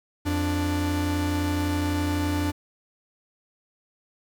45% pulse tone pair together, 87.31 / 293.7 Hz, F2 / D4, 0 / 0 cents, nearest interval octave + major sixth, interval 2100 cents, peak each -26 dBFS, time 0.25-2.52 s, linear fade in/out 20 ms, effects 9-bit

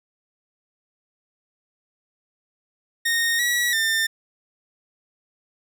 sawtooth tone with pitch steps, 1850 / 1929 / 1800 Hz, A#6 / B6 / A6, -14 / -41 / +39 cents, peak -16 dBFS, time 3.05-4.07 s, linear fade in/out 10 ms, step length 340 ms, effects none

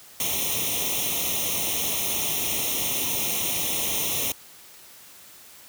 white noise with comb filter, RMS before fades -26 dBFS, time 0.2-4.32 s, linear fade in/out 2 ms, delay 0.32 ms, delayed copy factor +0.95, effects white hiss -48 dBFS RMS until 5.68 s + high-pass 60 Hz 12 dB/octave

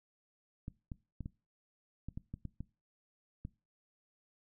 clicks, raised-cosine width 5 ms, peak -29 dBFS, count 10, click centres 0.681 / 0.918 / 1.207 / 1.259 / 2.086 / 2.175 / 2.34 / 2.453 / 2.606 / 3.451 s, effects noise-tail reverb RT60 0.3 s tail -21 dB re dry

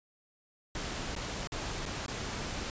pink noise with dropouts, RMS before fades -37 dBFS, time 0.75-2.7 s, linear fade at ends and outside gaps 1 ms, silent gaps 1.152-1.163 / 1.473-1.52 / 1.855-1.861 / 2.063-2.081 s, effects resampled to 16000 Hz

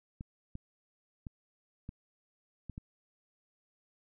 clicks, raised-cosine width 5 ms, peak -29 dBFS, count 6, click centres 0.209 / 0.554 / 1.268 / 1.891 / 2.697 / 2.779 s, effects none

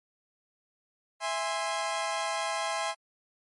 sawtooth chord, E augmented, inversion none, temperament equal with one note detuned, 659.3 / 823 / 1046.5 Hz, E5 / G#5 / B#5, 0 / -16 / 0 cents, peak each -30 dBFS, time 1.2-2.95 s, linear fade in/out 50 ms, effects MP3 48 kbps

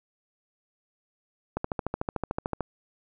click train, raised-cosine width 1 ms, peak -14 dBFS, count 15, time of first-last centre 1.57-2.607 s, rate 13.5 Hz, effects none

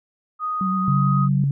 sine tone with pitch glide, 1244.5 to 1253.2 Hz, D#6 to D#6, 0 to +12 cents, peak -22 dBFS, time 0.39-1.29 s, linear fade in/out 50 ms, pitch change +12 cents, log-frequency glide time 0.78-0.96 s
sine tone with vibrato, 188.2 Hz, F#3, 30 cents sharp, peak -21 dBFS, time 0.61-1.44 s, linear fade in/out 2 ms, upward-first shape square, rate 8.9 Hz, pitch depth 18 cents each way
sine tone, 139.6 Hz, C#3, 13 cents sharp, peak -17 dBFS, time 0.88-1.51 s, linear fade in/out 2 ms
effects none

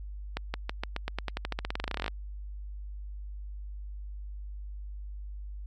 accelerating click train, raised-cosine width 0.3 ms, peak -15 dBFS, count 26, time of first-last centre 0.37-2.08 s, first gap 170 ms, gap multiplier 0.91, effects added 50 Hz sine -37 dBFS peak until 5.66 s + MP3 64 kbps

